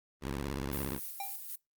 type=tone with vibrato; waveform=10% pulse; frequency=68.7 Hz; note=C#2; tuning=15 cents flat; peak=-26 dBFS; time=0.21-1 s; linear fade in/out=50 ms; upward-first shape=sine; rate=17 Hz; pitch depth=230 cents each way
type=noise with tremolo; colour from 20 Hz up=violet; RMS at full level=-40 dBFS; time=0.72-1.56 s; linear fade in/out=10 ms; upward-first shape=square; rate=3.9 Hz; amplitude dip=40%
type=tone with exponential decay; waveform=square; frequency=789 Hz; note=G5; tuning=11 cents sharp; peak=-34 dBFS; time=1.2-1.41 s; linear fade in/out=2 ms; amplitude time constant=44 ms
effects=noise-tail reverb RT60 0.2 s tail -25 dB re dry + Opus 32 kbps